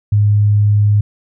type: tone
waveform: sine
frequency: 103.83 Hz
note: G#2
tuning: in tune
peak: -8 dBFS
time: 0.12-1.01 s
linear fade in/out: 5 ms
effects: none